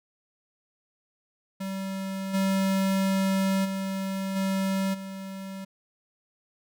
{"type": "tone with level steps", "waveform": "square", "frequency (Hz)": 192.8, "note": "G3", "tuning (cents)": -28, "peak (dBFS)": [-31, -23, -29, -25, -36], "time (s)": [1.6, 5.65], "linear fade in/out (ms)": 10, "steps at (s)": [2.33, 3.64, 4.35, 4.93], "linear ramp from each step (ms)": 20, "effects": []}